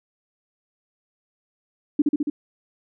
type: tone with echo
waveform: sine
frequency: 293.7 Hz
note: D4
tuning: in tune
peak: -13 dBFS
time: 1.99-2.02 s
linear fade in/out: 5 ms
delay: 70 ms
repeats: 4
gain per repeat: -2 dB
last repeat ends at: 2.3 s
effects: none